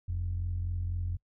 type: tone pair together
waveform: sine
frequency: 44.05 / 88.1 Hz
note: F1 / F2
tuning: +16 / +16 cents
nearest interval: octave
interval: 1200 cents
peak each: -34 / -30 dBFS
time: 0.08-1.17 s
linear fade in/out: 10 ms
effects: noise-tail reverb RT60 0.1 s tail -25 dB re dry + tanh soft clip ceiling -25 dBFS

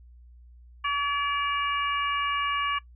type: harmonic tone with a mistuned harmonic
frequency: 570 Hz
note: C#5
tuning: 48 cents sharp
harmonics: 2 / 3 / 4 / 5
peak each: -26 / -32 / -33 / -33 dBFS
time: 0.84-2.79 s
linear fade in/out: 10 ms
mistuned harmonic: 4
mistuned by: +30 cents
effects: noise-tail reverb RT60 0.1 s tail -20 dB re dry + added 60 Hz sine -48 dBFS peak until 2.95 s

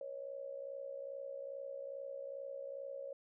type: tone with amplitude modulation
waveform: sine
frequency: 551 Hz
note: C#5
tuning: 11 cents flat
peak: -39 dBFS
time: 0.01-3.13 s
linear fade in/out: 2 ms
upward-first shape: sine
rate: 62.4 Hz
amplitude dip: 75%
effects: none

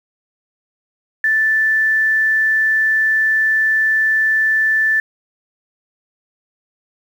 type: tone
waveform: sine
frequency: 1760 Hz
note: A6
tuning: in tune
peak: -12 dBFS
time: 1.24-5 s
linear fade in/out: 2 ms
effects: 7-bit

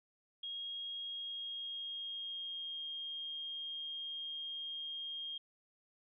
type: tone with pitch glide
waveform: sine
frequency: 3270 to 3229 Hz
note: G#7 to G#7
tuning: -28 to -49 cents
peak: -40 dBFS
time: 0.43-5.38 s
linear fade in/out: 5 ms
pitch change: -21 cents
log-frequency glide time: 1.04-2.88 s
effects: none

